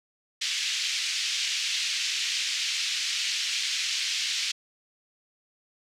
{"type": "band-pass noise", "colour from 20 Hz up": "pink", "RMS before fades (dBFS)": -29, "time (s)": [0.41, 4.52], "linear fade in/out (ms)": 10, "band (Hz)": [2400, 6300], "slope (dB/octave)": 24, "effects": []}